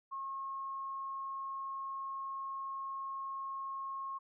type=tone; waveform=sine; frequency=1083 Hz; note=C#6; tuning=41 cents flat; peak=-38 dBFS; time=0.11-4.19 s; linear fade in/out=20 ms; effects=none